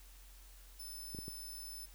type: tone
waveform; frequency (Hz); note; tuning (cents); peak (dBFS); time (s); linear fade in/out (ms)
5% pulse; 5274; E8; 0; -40; 0.79-1.86; 10
type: clicks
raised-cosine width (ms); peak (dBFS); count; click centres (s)
3; -32; 3; 1.148 / 1.188 / 1.281
effects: added 45 Hz sine -55 dBFS peak until 1.94 s + white hiss -62 dBFS RMS until 1.94 s